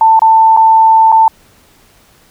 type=tone with dropouts; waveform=sine; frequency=890 Hz; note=A5; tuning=20 cents sharp; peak=-3 dBFS; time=0.01-1.28 s; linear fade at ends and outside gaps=2 ms; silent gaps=0.193-0.219 / 0.566-0.572 / 1.119-1.124 s; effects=pink hiss -47 dBFS RMS until 2.3 s